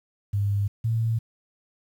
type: tone pair in turn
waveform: sine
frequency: 101.1 / 113.48 Hz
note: G#2 / A#2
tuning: -46 / -46 cents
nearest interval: major second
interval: 200 cents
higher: second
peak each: -21 dBFS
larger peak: neither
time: 0.33-0.68 / 0.84-1.19 s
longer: neither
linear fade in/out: 10 ms
effects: 9-bit